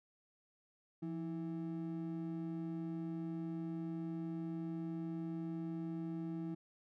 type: ring-modulated tone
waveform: triangle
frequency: 246.9 Hz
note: B3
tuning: in tune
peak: -34 dBFS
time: 1.02-6.55 s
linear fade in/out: 10 ms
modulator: 76.9 Hz
effects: none